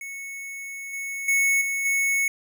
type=tone with level steps; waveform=square; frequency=2206 Hz; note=C#7; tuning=9 cents flat; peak=-34 / -30 / -19 / -25 / -21 dBFS; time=0.01-2.28 s; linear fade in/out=2 ms; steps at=0.93 / 1.28 / 1.61 / 1.85 s; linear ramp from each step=5 ms; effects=none